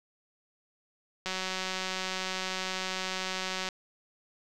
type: click train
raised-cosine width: 0.2 ms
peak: -16 dBFS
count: 455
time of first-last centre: 1.26-3.688 s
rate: 187 Hz
effects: none